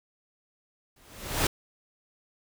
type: noise with exponential growth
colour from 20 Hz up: pink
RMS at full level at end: -22 dBFS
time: 0.96-1.47 s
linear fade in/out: 5 ms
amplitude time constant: 110 ms
effects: none